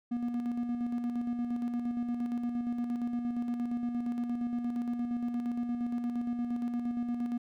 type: tone with tremolo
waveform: triangle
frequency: 240 Hz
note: B3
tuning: 49 cents flat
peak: -27 dBFS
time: 0.11-7.38 s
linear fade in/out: 10 ms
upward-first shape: square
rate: 8.6 Hz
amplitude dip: 40%
effects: none